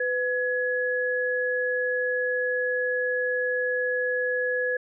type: tone pair together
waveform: sine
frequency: 500.6 / 1686 Hz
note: B4 / G#6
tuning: +23 / +26 cents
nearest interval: octave + major sixth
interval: 2103 cents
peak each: -26 dBFS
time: 0-4.77 s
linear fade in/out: 5 ms
effects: none